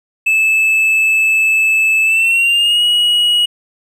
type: tone with pitch glide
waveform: triangle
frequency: 2618 to 2905 Hz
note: E7 to F#7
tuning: -13 to -32 cents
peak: -8 dBFS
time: 0.26-3.46 s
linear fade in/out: 10 ms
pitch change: +181 cents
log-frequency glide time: 2.04-2.84 s
effects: none